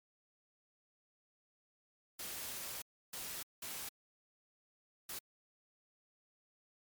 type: noise bursts at uneven times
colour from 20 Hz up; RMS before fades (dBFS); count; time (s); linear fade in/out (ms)
white; -44; 4; 2.19-2.82 / 3.13-3.43 / 3.62-3.89 / 5.09-5.19; 5
effects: MP3 96 kbps